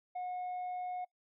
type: tone with tanh clipping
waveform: sine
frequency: 726 Hz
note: F#5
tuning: 33 cents flat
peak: -37 dBFS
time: 0.15-1.05 s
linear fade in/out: 10 ms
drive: 2 dB
effects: noise-tail reverb RT60 0.1 s tail -23 dB re dry